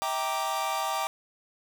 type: chord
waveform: 45% pulse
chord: E half-diminished seventh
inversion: none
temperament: equal with one note detuned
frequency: 645.7 / 784 / 932.3 / 1174.7 Hz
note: E5 / G5 / Bb5 / D6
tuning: -36 / 0 / 0 / 0 cents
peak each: -36 / -32 / -34 / -32 dBFS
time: 0.02-1.07 s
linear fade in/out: 0 ms
effects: none